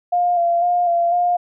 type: tone with vibrato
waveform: sine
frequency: 697 Hz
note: F5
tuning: 4 cents flat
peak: -14 dBFS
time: 0.12-1.37 s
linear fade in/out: 10 ms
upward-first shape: square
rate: 2 Hz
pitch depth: 26 cents each way
effects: none